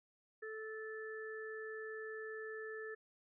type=harmonic tone; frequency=437.5 Hz; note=A4; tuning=10 cents flat; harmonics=1 / 3 / 4; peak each=-45 / -56 / -48 dBFS; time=0.42-2.95 s; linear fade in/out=10 ms; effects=none